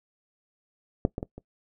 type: clicks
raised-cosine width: 2 ms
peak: -8 / -17 / -18 / -27 dBFS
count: 4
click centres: 1.051 / 1.181 / 1.229 / 1.38 s
effects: noise-tail reverb RT60 0.1 s tail -20 dB re dry